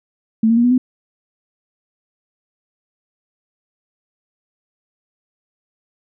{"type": "tone with pitch steps", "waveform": "sine", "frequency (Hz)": [222, 229.6, 237.4, 245.5, 253.8], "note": ["A3", "A#3", "A#3", "B3", "B3"], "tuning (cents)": [16, -26, 32, -10, 47], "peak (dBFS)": -10, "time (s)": [0.43, 0.78], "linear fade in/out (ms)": 5, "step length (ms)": 70, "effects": []}